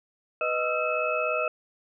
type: tone cluster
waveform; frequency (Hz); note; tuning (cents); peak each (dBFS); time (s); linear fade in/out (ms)
sine; 495.5 / 622 / 1274 / 1351 / 2585; B4 / D#5 / D#6 / E6 / E7; +6 / -1 / +41 / +42 / -34; -32 / -28 / -35 / -31 / -30; 0.41-1.48; 2
effects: none